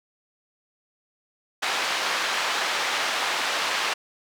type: band-pass noise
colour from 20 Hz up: pink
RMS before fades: -26 dBFS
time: 1.62-3.94 s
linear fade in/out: 10 ms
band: 860 to 4500 Hz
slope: 12 dB/octave
effects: none